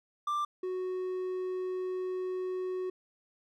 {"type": "tone pair in turn", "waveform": "triangle", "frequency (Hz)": [1182, 369.3], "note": ["D6", "F#4"], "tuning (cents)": [11, -3], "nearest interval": "octave + minor sixth", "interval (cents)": 2014, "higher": "first", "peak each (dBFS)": [-27, -30], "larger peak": "first", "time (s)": [[0.27, 0.45], [0.63, 2.9]], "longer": "second", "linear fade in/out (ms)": 5, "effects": []}